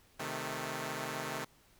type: chord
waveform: 5% pulse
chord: A diminished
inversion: first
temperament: equal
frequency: 130.81 / 155.56 / 220 Hz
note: C3 / Eb3 / A3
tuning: 0 / 0 / 0 cents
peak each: -30 dBFS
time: 0.19-1.45 s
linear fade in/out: 10 ms
effects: pink hiss -65 dBFS RMS until 1.79 s